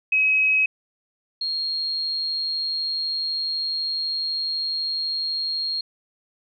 sine tone pair in turn, 2548 / 4252 Hz, D#7 / C8, +41 / +27 cents, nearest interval major sixth, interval 886 cents, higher second, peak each -16 / -23 dBFS, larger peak first, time 0.12-0.66 / 1.41-5.81 s, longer second, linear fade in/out 5 ms, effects none

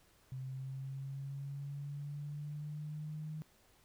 sine linear sweep, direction up, 130.1 to 155.56 Hz, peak -40 dBFS, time 0.32-3.42 s, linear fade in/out 0 ms, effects pink hiss -68 dBFS RMS until 3.84 s

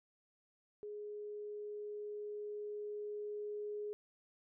sine tone with level ramp, 417.2 Hz, G#4, 8 cents sharp, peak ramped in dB -43 to -39 dBFS, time 0.83-3.93 s, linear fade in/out 0 ms, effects none

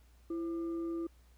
sine tone with frequency modulation, 333.8 Hz, E4, 22 cents sharp, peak -34 dBFS, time 0.3-1.07 s, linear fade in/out 5 ms, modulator 862 Hz, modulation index 0.22, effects added 60 Hz sine -59 dBFS peak until 1.37 s + pink hiss -70 dBFS RMS until 1.37 s

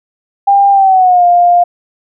sine tone with pitch glide, 798 to 702.8 Hz, G5 to F5, +31 to +11 cents, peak -4 dBFS, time 0.47-1.64 s, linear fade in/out 10 ms, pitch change -220 cents, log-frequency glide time 0.71-1.25 s, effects none

